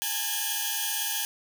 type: tone cluster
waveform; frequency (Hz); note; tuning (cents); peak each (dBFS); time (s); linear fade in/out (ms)
5% pulse; 817 / 895 / 1656 / 2984 / 3274; G#5 / A5 / G#6 / F#7 / G#7; -29 / +29 / -5 / +14 / -25; -24; 0.02-1.25; 0
effects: none